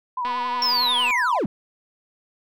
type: tone with vibrato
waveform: sine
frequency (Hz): 987.8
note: B5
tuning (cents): 0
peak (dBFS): -23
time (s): 0.17-1.39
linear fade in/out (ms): 5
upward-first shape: triangle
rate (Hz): 11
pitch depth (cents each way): 72
type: click train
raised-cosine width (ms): 0.3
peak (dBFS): -18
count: 212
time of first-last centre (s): 0.25-1.108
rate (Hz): 246
type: linear sweep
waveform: triangle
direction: down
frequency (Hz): 5490 to 149.9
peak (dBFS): -18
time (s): 0.62-1.46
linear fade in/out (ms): 2
effects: none